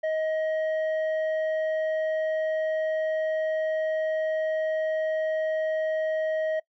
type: tone with hard clipping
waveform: triangle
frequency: 630 Hz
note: D#5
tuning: 21 cents sharp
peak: -26 dBFS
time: 0.03-6.6 s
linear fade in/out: 10 ms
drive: 10 dB
effects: noise-tail reverb RT60 0.1 s tail -22 dB re dry + low-pass 3000 Hz 12 dB/octave